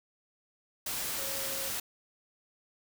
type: tone in noise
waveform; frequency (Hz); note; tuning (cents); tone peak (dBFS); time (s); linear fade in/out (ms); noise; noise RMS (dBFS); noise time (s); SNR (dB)
sine; 544; C#5; -33; -43; 1.18-1.69; 5; white; -35; 0.86-1.8; -11
effects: none